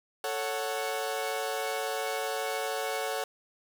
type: chord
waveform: sawtooth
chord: F# minor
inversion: first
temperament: equal with one note detuned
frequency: 441.5 / 554.4 / 740 Hz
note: A4 / C#5 / F#5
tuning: +6 / 0 / 0 cents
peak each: -31 dBFS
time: 0.24-3.24 s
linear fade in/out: 2 ms
effects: 8-bit